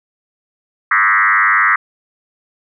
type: tone with frequency modulation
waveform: sine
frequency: 1586 Hz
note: G6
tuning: 20 cents sharp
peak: -9 dBFS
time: 0.91-1.76 s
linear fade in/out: 5 ms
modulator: 100 Hz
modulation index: 4.5
effects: none